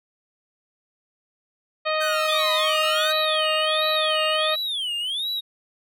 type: harmonic tone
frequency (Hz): 622.3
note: D#5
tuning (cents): 0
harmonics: 1 / 2 / 3 / 4 / 5 / 6 / 7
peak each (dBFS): -24 / -26 / -31 / -30 / -35 / -34 / -35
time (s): 1.85-4.56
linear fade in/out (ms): 20
type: linear two-way sweep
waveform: sawtooth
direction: down then up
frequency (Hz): 1568 to 984 to 1568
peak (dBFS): -24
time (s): 2-3.13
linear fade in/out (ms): 20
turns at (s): 2.53
type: tone with vibrato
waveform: triangle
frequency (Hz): 3322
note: G#7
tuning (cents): 0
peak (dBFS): -23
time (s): 2.28-5.41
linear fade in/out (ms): 20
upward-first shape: sine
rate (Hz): 1.4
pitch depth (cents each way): 290
effects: none